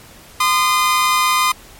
sawtooth tone pair together, 1029.4 / 1222 Hz, C6 / D#6, -29 / -32 cents, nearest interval minor third, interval 297 cents, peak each -12 dBFS, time 0.4-1.52 s, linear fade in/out 5 ms, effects pink hiss -42 dBFS RMS until 1.79 s + MP3 64 kbps

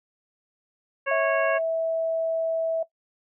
harmonic tone, 550 Hz, C#5, 14 cents flat, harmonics 1 / 2 / 3 / 4 / 5, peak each -26 / -30 / -28 / -33 / -34 dBFS, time 1.06-1.59 s, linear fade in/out 20 ms
sine tone, 653 Hz, E5, 17 cents flat, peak -22 dBFS, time 1.11-2.83 s, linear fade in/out 5 ms
effects noise-tail reverb RT60 0.1 s tail -17 dB re dry

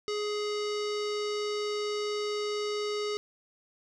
square tone with low-pass filter, 417.8 Hz, G#4, 10 cents sharp, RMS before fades -32 dBFS, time 0.08-3.17 s, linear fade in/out 0 ms, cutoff 5100 Hz, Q 2.7, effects none

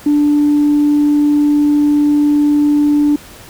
sine tone, 293.7 Hz, D4, in tune, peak -7 dBFS, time 0.06-3.16 s, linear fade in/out 5 ms, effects tanh soft clip ceiling -5 dBFS + pink hiss -37 dBFS RMS until 3.49 s

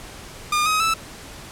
sawtooth tone with pitch steps, 1211 / 1262.4 / 1316 Hz, D#6 / D#6 / E6, -47 / +25 / -3 cents, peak -14 dBFS, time 0.52-0.94 s, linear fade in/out 5 ms, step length 140 ms, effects pink hiss -39 dBFS RMS until 1.51 s + low-pass 11000 Hz 12 dB/octave

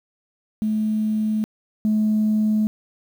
sine tone pair in turn, 215.6 / 214.7 Hz, A3 / A3, -35 / -42 cents, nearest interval unison, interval 7 cents, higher first, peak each -18 / -15 dBFS, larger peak second, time 0.62-1.44 / 1.85-2.67 s, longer neither, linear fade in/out 0 ms, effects tanh soft clip ceiling -13 dBFS + 8-bit

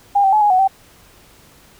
sine tone with pitch steps, 806 / 774 / 853 / 829 / 742 / 773 Hz, G5 / G5 / G#5 / G#5 / F#5 / G5, +48 / -22 / +46 / -3 / +5 / -24 cents, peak -10 dBFS, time 0.15-0.678 s, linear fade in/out 10 ms, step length 88 ms, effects pink hiss -48 dBFS RMS until 1.79 s

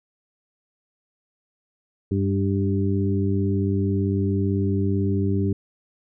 harmonic tone with a mistuned harmonic, 98 Hz, G2, in tune, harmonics 1 / 2 / 3 / 4, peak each -22 / -25 / -27 / -28 dBFS, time 2.11-5.53 s, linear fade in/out 5 ms, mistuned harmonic 2, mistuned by +22 cents, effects none

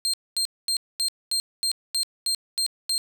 30% pulse tone bursts, 4186 Hz, C8, in tune, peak -19 dBFS, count 10, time 0.05-2.98 s, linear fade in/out 0 ms, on 86 ms, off 230 ms, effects none

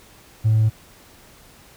sine tone with hard clipping, 109.6 Hz, A2, 6 cents flat, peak -14 dBFS, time 0.44-0.7 s, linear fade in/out 20 ms, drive 1 dB, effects pink hiss -49 dBFS RMS until 1.76 s

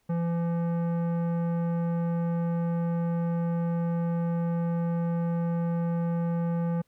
triangle tone with tanh clipping, 169.4 Hz, E3, 48 cents sharp, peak -27 dBFS, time 0.09-6.82 s, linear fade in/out 10 ms, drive 18 dB, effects pink hiss -72 dBFS RMS until 6.87 s

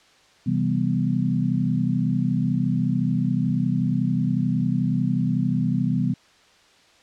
sine chord, C major seventh, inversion none, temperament equal, 130.81 / 164.81 / 196 / 246.9 Hz, C3 / E3 / G3 / B3, 0 / 0 / 0 / 0 cents, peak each -25 dBFS, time 0.46-6.14 s, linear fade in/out 10 ms, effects white hiss -55 dBFS RMS until 7.02 s + low-pass 5000 Hz 12 dB/octave

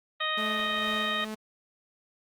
harmonic tone, 622.3 Hz, D#5, in tune, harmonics 1 / 2 / 3 / 4 / 5 / 6, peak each -38 / -32 / -32 / -38 / -35 / -34 dBFS, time 0.2-1.25 s, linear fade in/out 10 ms
sawtooth tone with tremolo, 216.2 Hz, A3, 30 cents flat, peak -29 dBFS, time 0.37-1.35 s, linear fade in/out 10 ms, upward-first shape sine, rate 2.2 Hz, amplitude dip 40%
effects Opus 32 kbps

